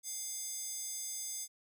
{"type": "tone with high-pass filter", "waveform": "square", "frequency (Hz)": 706, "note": "F5", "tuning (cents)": 19, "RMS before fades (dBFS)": -41, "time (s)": [0.03, 1.48], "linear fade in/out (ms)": 50, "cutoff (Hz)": 7000, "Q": 2.9, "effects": []}